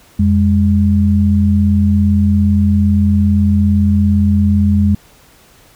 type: tone pair together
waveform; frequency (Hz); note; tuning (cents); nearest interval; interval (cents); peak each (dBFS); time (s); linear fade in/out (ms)
sine; 87.31 / 204.9; F2 / G#3; 0 / -23; octave + minor third; 1477; -11; 0.19-4.95; 5
effects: pink hiss -46 dBFS RMS until 5.75 s